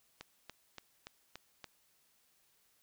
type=click train; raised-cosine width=0.2 ms; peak=-28 dBFS; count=6; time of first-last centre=0.21-1.643 s; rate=3.49 Hz; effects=white hiss -72 dBFS RMS until 2.82 s